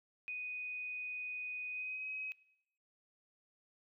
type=tone with pitch glide; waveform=sine; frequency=2489 to 2537 Hz; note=D#7 to D#7; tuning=0 to +33 cents; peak=-39 dBFS; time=0.28-2.32 s; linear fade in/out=0 ms; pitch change=+33 cents; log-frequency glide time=1.7-2.08 s; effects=noise-tail reverb RT60 0.8 s tail -21 dB re dry